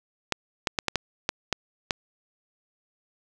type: clicks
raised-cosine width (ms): 0.2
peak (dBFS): -6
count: 8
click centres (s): 0.323 / 0.672 / 0.788 / 0.883 / 0.957 / 1.291 / 1.527 / 1.908
effects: none